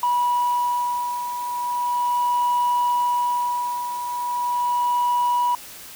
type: beating tone pair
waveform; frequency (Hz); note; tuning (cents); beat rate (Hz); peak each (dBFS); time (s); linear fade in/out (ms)
sine; 973 / 973.38; B5 / B5; -26 / -25; 0.38; -25 / -19; 0.03-5.55; 2
effects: tanh soft clip ceiling -15 dBFS + white hiss -40 dBFS RMS until 5.95 s